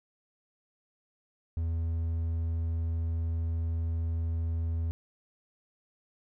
triangle tone, 82.41 Hz, E2, in tune, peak -26 dBFS, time 1.57-4.91 s, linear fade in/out 0 ms, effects none

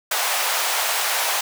pink high-pass noise, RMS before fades -22 dBFS, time 0.11-1.41 s, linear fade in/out 5 ms, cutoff 660 Hz, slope 24 dB/octave, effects none

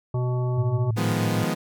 harmonic tone, 124.6 Hz, B2, 16 cents sharp, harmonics 1 / 3 / 5 / 7 / 9, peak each -22 / -32 / -36 / -39 / -41 dBFS, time 0.14-0.91 s, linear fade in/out 5 ms
sine tone with tremolo, 110.9 Hz, A2, 14 cents sharp, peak -23 dBFS, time 0.57-1.44 s, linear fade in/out 10 ms, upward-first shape sine, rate 6.3 Hz, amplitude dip 45%
sawtooth chord, F half-diminished seventh, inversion third, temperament equal, 155.56 / 174.61 / 207.7 / 246.9 Hz, Eb3 / F3 / Ab3 / Cb4, 0 / 0 / 0 / 0 cents, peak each -25 / -24 / -25 / -25 dBFS, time 0.96-1.55 s, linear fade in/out 20 ms
effects none

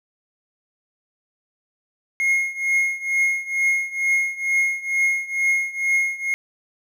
triangle tone with tremolo, 2151 Hz, C7, 47 cents sharp, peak -13 dBFS, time 2.2-6.34 s, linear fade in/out 0 ms, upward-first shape triangle, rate 2.2 Hz, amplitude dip 90%, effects none

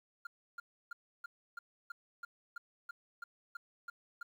triangle tone bursts, 1400 Hz, F6, 4 cents sharp, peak -39 dBFS, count 13, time 0.25-4.23 s, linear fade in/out 5 ms, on 20 ms, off 310 ms, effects 11-bit

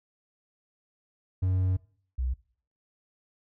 triangle / sine tone pair in turn, 92.9 / 63.11 Hz, F#2 / B1, +7 / +38 cents, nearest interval perfect fifth, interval 669 cents, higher first, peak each -21 / -26 dBFS, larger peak first, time 1.42-1.77 / 2.18-2.34 s, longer first, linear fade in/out 10 ms, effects noise-tail reverb RT60 0.5 s tail -21 dB re dry

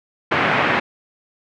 white band-pass noise, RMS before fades -18 dBFS, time 0.31-0.8 s, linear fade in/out 10 ms, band 110 to 2300 Hz, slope 24 dB/octave, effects none

